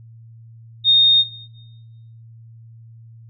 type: tone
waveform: sine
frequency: 3690 Hz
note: A#7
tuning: 18 cents flat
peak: -9 dBFS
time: 0.84-1.25 s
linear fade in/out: 50 ms
effects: noise-tail reverb RT60 1.0 s tail -19 dB re dry + added 114 Hz sine -40 dBFS peak until 3.29 s